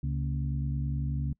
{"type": "harmonic tone with a mistuned harmonic", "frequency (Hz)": 69.3, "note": "C#2", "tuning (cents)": 0, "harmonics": [1, 2, 3, 4], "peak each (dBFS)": [-32, -30, -40, -43], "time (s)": [0.03, 1.33], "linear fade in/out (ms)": 5, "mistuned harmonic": 3, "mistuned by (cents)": 150, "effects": ["noise-tail reverb RT60 0.1 s tail -26 dB re dry"]}